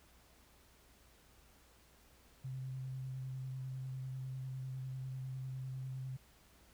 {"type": "tone with vibrato", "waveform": "sine", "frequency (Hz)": 130.81, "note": "C3", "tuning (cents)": 0, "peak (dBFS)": -40, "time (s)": [2.44, 6.17], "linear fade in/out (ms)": 10, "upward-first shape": "square", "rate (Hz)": 10, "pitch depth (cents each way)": 13, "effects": ["added 60 Hz sine -68 dBFS peak until 6.73 s", "pink hiss -66 dBFS RMS until 6.73 s"]}